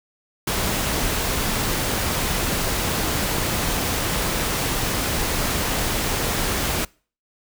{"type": "noise", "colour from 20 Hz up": "pink", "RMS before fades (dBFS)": -23, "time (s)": [0.47, 6.85], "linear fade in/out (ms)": 5, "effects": ["noise-tail reverb RT60 0.4 s tail -25 dB re dry"]}